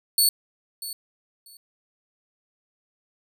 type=tone with echo; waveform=15% pulse; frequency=4435 Hz; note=C#8; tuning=in tune; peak=-10 dBFS; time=0.18-0.29 s; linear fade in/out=2 ms; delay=640 ms; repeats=2; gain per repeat=-15 dB; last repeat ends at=1.57 s; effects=none